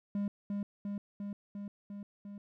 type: tone with echo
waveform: triangle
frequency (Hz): 202.2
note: G#3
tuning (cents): -46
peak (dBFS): -29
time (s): 0.15-0.28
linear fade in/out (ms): 2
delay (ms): 350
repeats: 6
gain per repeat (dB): -2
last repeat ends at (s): 2.38
effects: none